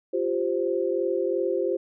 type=chord; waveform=sine; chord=F suspended second; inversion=none; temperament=equal; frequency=349.2 / 392 / 523.3 Hz; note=F4 / G4 / C5; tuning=0 / 0 / 0 cents; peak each=-27 dBFS; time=0.13-1.77 s; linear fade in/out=10 ms; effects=none